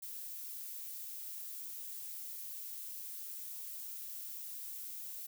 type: noise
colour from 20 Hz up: violet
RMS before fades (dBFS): -45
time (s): 0.02-5.27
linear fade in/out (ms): 10
effects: none